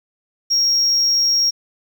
sine tone, 5588 Hz, F8, in tune, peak -11 dBFS, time 0.5-1.51 s, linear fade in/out 20 ms, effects tanh soft clip ceiling -12 dBFS + 8-bit

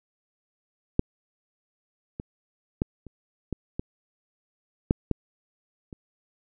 clicks, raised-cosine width 3 ms, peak -6 / -20 / -10 / -29 / -16 / -16 / -6 / -10 / -27 dBFS, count 9, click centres 0.994 / 2.199 / 2.819 / 3.067 / 3.527 / 3.795 / 4.909 / 5.113 / 5.928 s, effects none

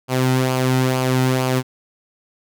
sawtooth tone with flanger, 129 Hz, C3, 24 cents flat, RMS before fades -18 dBFS, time 0.08-1.63 s, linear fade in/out 50 ms, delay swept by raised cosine 0.52 to 1.82 ms, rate 2.2 Hz, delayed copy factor -0.5, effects none

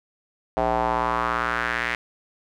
square tone with band-pass filter sweep, 58.8 Hz, A#1, 16 cents sharp, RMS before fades -24 dBFS, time 0.57-1.95 s, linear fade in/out 0 ms, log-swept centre 700 to 2000 Hz, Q 3, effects none

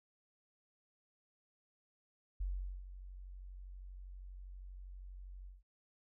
sine tone with ADSR envelope, 46.25 Hz, F#1, in tune, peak -34 dBFS, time 2.4-5.63 s, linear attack 9 ms, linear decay 420 ms, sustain -13 dB, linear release 170 ms, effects none

